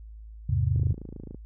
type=chord; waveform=sine; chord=E augmented; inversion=none; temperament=equal; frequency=82.41 / 103.83 / 130.81 Hz; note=E2 / G#2 / B#2; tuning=0 / 0 / 0 cents; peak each=-26 dBFS; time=0.49-0.93 s; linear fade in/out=5 ms
type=click train; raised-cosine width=3 ms; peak=-26 dBFS; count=17; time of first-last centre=0.76-1.346 s; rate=27.3 Hz
effects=added 54 Hz sine -41 dBFS peak until 1.45 s